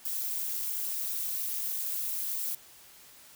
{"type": "noise with amplitude modulation", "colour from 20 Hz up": "violet", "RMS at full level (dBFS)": -29, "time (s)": [0.05, 2.55], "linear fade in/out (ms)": 5, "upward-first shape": "sine", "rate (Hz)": 247, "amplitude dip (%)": 100, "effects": ["white hiss -54 dBFS RMS until 3.35 s"]}